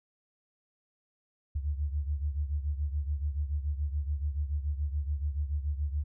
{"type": "beating tone pair", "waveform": "sine", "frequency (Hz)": [71.5, 78.5], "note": ["D2", "D#2"], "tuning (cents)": [-46, 16], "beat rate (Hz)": 7, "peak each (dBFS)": [-30, -35], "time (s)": [1.55, 6.04], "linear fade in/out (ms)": 10, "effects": []}